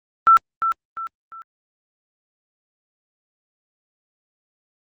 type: tone with echo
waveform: sine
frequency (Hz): 1337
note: E6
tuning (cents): +24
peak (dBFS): -8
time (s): 0.27-0.37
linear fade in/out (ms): 0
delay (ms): 350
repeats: 3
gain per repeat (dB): -9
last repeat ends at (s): 1.42
effects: Opus 32 kbps